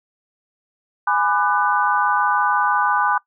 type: chord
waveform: sine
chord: G# half-diminished seventh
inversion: none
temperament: just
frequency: 830.6 / 996.7 / 1196.1 / 1495.1 Hz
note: G#5 / B5 / D6 / F#6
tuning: 0 / +16 / +31 / +18 cents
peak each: -21 dBFS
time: 1.07-3.18 s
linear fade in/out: 5 ms
effects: noise-tail reverb RT60 0.1 s tail -21 dB re dry